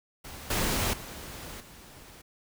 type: noise with level steps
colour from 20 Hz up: pink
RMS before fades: -43 / -28 / -42 / -50 dBFS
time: 0.24-2.22 s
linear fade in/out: 10 ms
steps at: 0.5 / 0.93 / 1.6 s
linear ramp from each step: 5 ms
effects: none